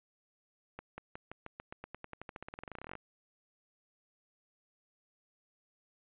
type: accelerating click train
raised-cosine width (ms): 0.5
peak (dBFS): -28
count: 30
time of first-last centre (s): 0.79-2.953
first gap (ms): 190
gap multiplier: 0.92
effects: resampled to 8000 Hz